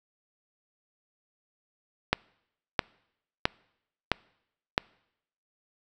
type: click train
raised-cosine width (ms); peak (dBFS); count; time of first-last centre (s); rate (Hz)
0.3; -5; 5; 2.13-4.779; 1.51
effects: noise-tail reverb RT60 0.8 s tail -26 dB re dry

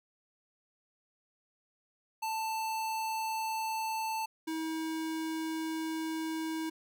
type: tone pair in turn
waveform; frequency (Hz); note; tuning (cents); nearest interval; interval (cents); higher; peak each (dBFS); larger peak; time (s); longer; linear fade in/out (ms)
square; 885 / 320; A5 / D#4; +10 / +49; octave + tritone; 1761; first; -33 / -34; first; 2.22-4.26 / 4.47-6.7; second; 10
effects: none

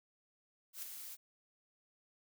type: noise with ADSR envelope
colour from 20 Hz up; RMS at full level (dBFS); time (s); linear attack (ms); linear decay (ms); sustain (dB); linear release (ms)
blue; -42; 0.73-1.17; 98; 6; -6; 37
effects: none

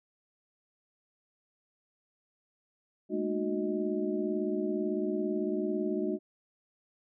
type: tone cluster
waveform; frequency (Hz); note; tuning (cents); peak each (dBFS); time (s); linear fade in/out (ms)
sine; 210.8 / 228.8 / 304.9 / 366.6 / 625; G#3 / A#3 / D#4 / F#4 / D#5; +26 / -32 / -35 / -16 / +8; -35 / -40 / -34 / -32 / -40; 3.09-6.19; 50
effects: none

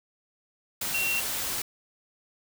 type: tone in noise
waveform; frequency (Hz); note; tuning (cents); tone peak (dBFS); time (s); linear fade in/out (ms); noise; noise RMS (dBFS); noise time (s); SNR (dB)
sine; 2737; F7; -36; -26; 0.94-1.2; 5; white; -31; 0.81-1.62; +2
effects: none

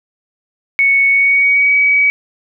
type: tone with pitch glide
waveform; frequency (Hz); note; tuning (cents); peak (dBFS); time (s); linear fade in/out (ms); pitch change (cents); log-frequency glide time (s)
sine; 2217 to 2271; C#7 to C#7; 0 to +41; -8; 0.79-2.1; 0; +41; 1.08-1.75
effects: none

